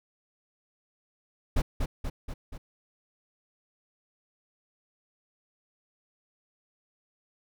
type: noise with echo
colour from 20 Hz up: brown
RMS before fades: -22 dBFS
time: 1.56-1.62 s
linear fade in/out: 10 ms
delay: 240 ms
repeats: 4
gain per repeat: -4 dB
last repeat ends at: 2.58 s
effects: none